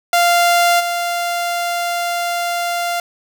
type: tone with level steps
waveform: sawtooth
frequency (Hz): 695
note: F5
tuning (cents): -9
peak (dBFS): -7 / -14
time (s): 0.13-3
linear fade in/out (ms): 2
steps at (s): 0.79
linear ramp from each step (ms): 20
effects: none